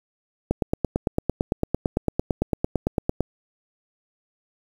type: click train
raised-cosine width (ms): 2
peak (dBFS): -7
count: 25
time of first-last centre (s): 0.51-3.207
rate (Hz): 8.9
effects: 7-bit